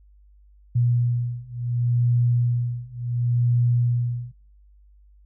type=beating tone pair; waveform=sine; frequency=120.3 / 121 Hz; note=B2 / B2; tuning=-45 / -35 cents; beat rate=0.7 Hz; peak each=-23 / -22 dBFS; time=0.75-4.32 s; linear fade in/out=10 ms; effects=noise-tail reverb RT60 0.4 s tail -21 dB re dry + added 50 Hz sine -50 dBFS peak until 5.25 s